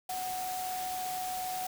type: tone in noise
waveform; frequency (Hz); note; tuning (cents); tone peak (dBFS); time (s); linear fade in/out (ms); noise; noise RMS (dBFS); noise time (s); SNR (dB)
sine; 740; F#5; 0; -34; 0.09-1.67; 5; white; -41; 0.09-1.67; +4
effects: none